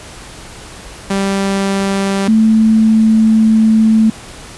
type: tone pair in turn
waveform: sawtooth / sine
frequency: 196 / 220.4 Hz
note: G3 / A3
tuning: 0 / +3 cents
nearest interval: major second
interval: 203 cents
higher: second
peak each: -9 / -6 dBFS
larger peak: second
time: 1.1-2.28 / 2.28-4.1 s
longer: second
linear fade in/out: 5 ms
effects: pink hiss -33 dBFS RMS until 4.57 s + resampled to 24000 Hz